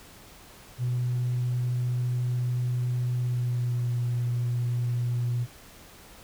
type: tone with pitch glide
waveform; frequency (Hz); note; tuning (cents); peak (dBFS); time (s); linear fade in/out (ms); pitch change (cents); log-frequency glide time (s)
sine; 123.47 to 121.07; B2 to B2; 0 to -34; -23; 0.78-5.47; 50; -34; 3.2-3.9
effects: tanh soft clip ceiling -21 dBFS + pink hiss -50 dBFS RMS until 6.23 s